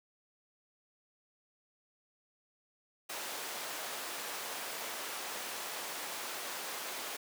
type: high-pass noise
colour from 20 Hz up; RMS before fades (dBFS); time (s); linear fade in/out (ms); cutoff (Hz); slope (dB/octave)
pink; -41; 3.09-7.17; 10; 540; 12
effects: none